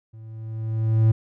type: tone with level ramp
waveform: triangle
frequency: 111 Hz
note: A2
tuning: 16 cents sharp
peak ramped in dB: -38 to -10 dBFS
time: 0.13-1.12 s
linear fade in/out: 10 ms
effects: none